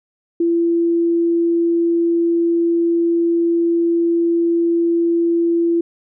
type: tone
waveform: sine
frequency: 338.1 Hz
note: E4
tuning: 44 cents sharp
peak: -13 dBFS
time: 0.4-5.81 s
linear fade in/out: 5 ms
effects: none